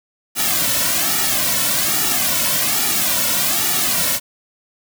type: noise with flanger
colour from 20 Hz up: white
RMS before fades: -18 dBFS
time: 0.35-4.2 s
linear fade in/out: 50 ms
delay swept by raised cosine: 1.9 to 2.5 ms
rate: 1.2 Hz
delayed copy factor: -0.95
effects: none